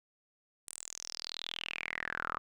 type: tone with band-pass filter sweep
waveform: sawtooth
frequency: 40.88 Hz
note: E1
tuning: 14 cents flat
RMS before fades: -41 dBFS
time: 0.67-2.38 s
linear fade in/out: 0 ms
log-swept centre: 9100 to 1200 Hz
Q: 7.4
effects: none

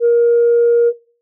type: tone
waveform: sine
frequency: 471.7 Hz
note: A#4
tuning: 20 cents sharp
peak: -7 dBFS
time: 0-0.93 s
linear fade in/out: 50 ms
effects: noise-tail reverb RT60 0.4 s tail -21 dB re dry + tanh soft clip ceiling -5 dBFS

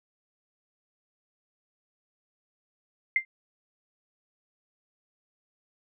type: tone with exponential decay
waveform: sine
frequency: 2093 Hz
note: C7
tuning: in tune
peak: -16 dBFS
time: 3.16-3.25 s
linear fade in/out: 2 ms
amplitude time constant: 19 ms
effects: none

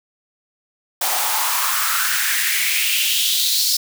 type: noise with high-pass filter sweep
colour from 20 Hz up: white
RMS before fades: -19 dBFS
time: 1.01-3.77 s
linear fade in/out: 5 ms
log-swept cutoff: 700 to 4700 Hz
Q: 4
effects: none

